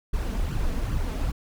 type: noise with flanger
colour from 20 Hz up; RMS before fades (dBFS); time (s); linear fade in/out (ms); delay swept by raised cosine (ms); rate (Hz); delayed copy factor
brown; -26; 0.13-1.32; 10; 0.65 to 4.65; 2.5; +0.65
effects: none

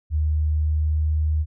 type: tone with pitch glide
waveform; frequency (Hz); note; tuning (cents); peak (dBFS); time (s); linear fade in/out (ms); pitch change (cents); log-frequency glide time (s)
sine; 76.6 to 77.13; D#2 to D#2; -27 to -15; -18; 0.1-1.46; 50; +12; 0.52-1.14
effects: none

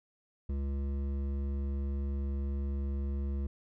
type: tone with hard clipping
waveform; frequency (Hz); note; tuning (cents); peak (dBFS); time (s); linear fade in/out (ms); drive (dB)
sine; 69.3; C#2; 0; -33; 0.49-3.47; 5; 11
effects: none

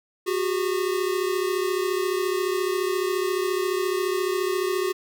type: tone pair together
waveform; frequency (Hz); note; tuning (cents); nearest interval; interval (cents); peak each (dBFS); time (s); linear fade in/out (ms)
square; 366.2 / 400.6; F#4 / G4; -18 / +38; major second; 156; -25 / -28; 0.26-4.93; 20
effects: none

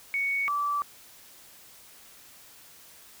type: tone pair in turn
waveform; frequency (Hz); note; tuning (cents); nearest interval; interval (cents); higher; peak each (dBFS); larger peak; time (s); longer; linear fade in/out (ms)
sine; 2226 / 1160.3; C#7 / D6; +7 / -21; major seventh; 1128; first; -25; neither; 0.14-0.48 / 0.48-0.82; neither; 0
effects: white hiss -52 dBFS RMS until 3.2 s

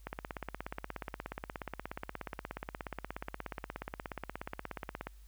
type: click train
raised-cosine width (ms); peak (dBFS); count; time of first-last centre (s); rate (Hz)
0.5; -23; 85; 0.07-5.07; 16.8
effects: added 50 Hz sine -52 dBFS peak until 5.27 s + white hiss -68 dBFS RMS until 5.27 s

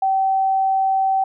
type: tone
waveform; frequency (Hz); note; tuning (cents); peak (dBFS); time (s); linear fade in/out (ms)
sine; 770; G5; -31; -15; 0.02-1.24; 5
effects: none

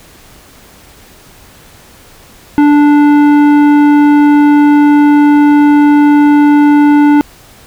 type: tone with tanh clipping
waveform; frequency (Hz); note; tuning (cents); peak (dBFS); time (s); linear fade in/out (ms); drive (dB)
triangle; 292.8; D4; -5; -5; 2.58-7.21; 0; 17
effects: pink hiss -39 dBFS RMS until 7.66 s

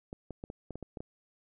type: clicks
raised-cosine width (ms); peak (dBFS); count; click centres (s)
2; -27; 9; 0.129 / 0.307 / 0.439 / 0.501 / 0.707 / 0.756 / 0.827 / 0.972 / 1.005
effects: none

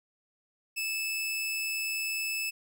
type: tone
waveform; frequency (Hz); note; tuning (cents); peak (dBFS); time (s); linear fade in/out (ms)
sawtooth; 2619; E7; -12; -27; 0.76-2.51; 20
effects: none

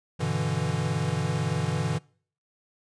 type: chord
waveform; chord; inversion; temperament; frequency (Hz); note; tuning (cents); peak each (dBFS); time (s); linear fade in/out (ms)
square; E minor seventh; first; equal; 98 / 123.47 / 146.83 / 164.81; G2 / B2 / D3 / E3; 0 / 0 / 0 / 0; -34 / -32 / -30 / -31; 0.19-1.99; 20
effects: noise-tail reverb RT60 0.5 s tail -25 dB re dry + resampled to 22050 Hz

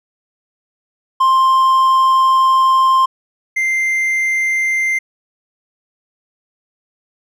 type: tone pair in turn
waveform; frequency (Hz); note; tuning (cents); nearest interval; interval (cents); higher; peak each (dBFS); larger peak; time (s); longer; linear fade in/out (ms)
triangle; 1052 / 2089; C6 / C7; +9 / -3; octave; 1188; second; -7 / -12; first; 1.2-3.06 / 3.56-4.99; first; 10
effects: none

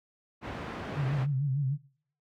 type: low-pass noise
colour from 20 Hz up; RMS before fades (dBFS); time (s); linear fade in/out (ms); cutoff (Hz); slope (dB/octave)
pink; -37; 0.41-1.27; 50; 2000; 12
type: tone with vibrato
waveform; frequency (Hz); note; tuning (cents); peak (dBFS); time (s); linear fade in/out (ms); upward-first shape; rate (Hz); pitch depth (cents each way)
sine; 137.9; C#3; -9; -25; 0.95-1.78; 50; sine; 6.6; 110
effects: noise-tail reverb RT60 0.6 s tail -23 dB re dry + high-pass 80 Hz 12 dB/octave

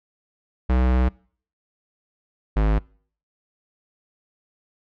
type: tone pair in turn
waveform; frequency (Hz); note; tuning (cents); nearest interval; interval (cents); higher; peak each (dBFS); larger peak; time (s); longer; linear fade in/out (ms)
square; 63.1 / 52.8; B1 / G#1; +38 / +29; minor third; 309; first; -17; neither; 0.69-1.09 / 2.56-2.79; first; 10
effects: noise-tail reverb RT60 0.5 s tail -25 dB re dry + low-pass 2000 Hz 12 dB/octave

